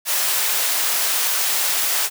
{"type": "high-pass noise", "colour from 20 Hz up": "white", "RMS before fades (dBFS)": -20, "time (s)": [0.05, 2.1], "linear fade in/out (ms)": 50, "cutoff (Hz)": 580, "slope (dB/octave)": 12, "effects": []}